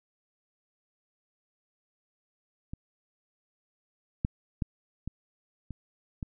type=clicks; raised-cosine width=5 ms; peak=-25 / -14 / -16 / -22 / -26 / -22 dBFS; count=6; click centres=2.735 / 4.249 / 4.622 / 5.076 / 5.707 / 6.228 s; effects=none